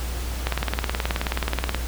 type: click train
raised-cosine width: 0.3 ms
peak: -7 dBFS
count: 25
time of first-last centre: 0.47-1.747 s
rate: 18.8 Hz
effects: added 60 Hz sine -27 dBFS peak until 1.87 s + pink hiss -35 dBFS RMS until 1.87 s